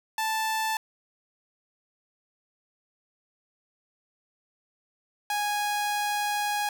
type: tone pair in turn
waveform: sawtooth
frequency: 880 / 828 Hz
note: A5 / G#5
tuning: 0 / -5 cents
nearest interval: minor second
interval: 105 cents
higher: first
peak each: -22 dBFS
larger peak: neither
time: 0.18-0.77 / 5.3-6.69 s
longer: second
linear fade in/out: 2 ms
effects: none